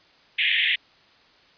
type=band-pass noise; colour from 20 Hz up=pink; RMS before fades=-22 dBFS; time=0.38-0.76 s; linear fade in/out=10 ms; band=1800 to 3500 Hz; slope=96 dB/octave; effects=white hiss -56 dBFS RMS until 1.57 s + resampled to 11025 Hz